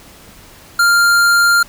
sine tone with hard clipping, 1396.9 Hz, F6, in tune, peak -10 dBFS, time 0.79-1.63 s, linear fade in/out 5 ms, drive 17 dB, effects pink hiss -41 dBFS RMS until 1.68 s

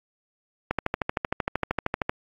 click train, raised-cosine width 0.5 ms, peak -9 dBFS, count 19, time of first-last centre 0.71-2.095 s, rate 13 Hz, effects AAC 64 kbps

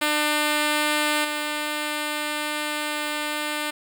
5% pulse tone with level steps, 299.8 Hz, D4, 36 cents sharp, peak -9 / -14 dBFS, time 0.01-3.71 s, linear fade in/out 10 ms, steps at 1.24 s, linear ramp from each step 10 ms, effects none

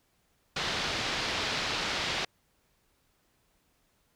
white low-pass noise, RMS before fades -32 dBFS, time 0.56-2.25 s, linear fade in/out 5 ms, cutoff 4600 Hz, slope 24 dB/octave, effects pink hiss -71 dBFS RMS until 4.15 s

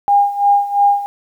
sine tone with tremolo, 809 Hz, G#5, 46 cents flat, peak -7 dBFS, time 0.08-1.06 s, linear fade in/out 0 ms, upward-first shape sine, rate 2.9 Hz, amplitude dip 80%, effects 8-bit

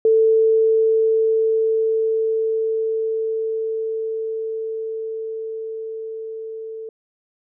sine tone with level ramp, 444 Hz, A4, 16 cents sharp, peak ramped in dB -11 to -29 dBFS, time 0.05-6.89 s, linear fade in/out 2 ms, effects none

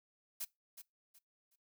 blue noise with echo, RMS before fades -40 dBFS, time 0.4-0.45 s, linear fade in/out 10 ms, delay 370 ms, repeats 3, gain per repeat -11 dB, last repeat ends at 1.56 s, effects noise-tail reverb RT60 0.2 s tail -23 dB re dry

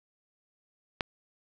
click, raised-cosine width 0.3 ms, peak -12 dBFS, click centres 1.008 s, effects none

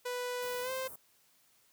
sawtooth tone with pitch glide, 493.9 to 522.7 Hz, B4 to C5, 0 to -2 cents, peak -31 dBFS, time 0.05-0.88 s, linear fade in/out 10 ms, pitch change +98 cents, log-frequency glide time 0.62-0.71 s
white band-stop noise, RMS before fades -48 dBFS, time 0.42-0.96 s, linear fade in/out 5 ms, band 1200 to 9600 Hz, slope 24 dB/octave
effects white hiss -68 dBFS RMS until 1.72 s + high-pass 60 Hz 12 dB/octave

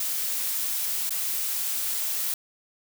blue noise with dropouts, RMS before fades -28 dBFS, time 0-2.34 s, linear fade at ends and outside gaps 2 ms, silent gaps 1.094-1.106 s, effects none

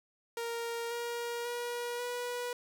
sawtooth tone with pitch steps, 466.2 / 473.3 / 480.4 / 487.7 Hz, A#4 / A#4 / B4 / B4, 0 / +26 / -48 / -22 cents, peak -31 dBFS, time 0.37-2.53 s, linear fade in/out 2 ms, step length 540 ms, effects none

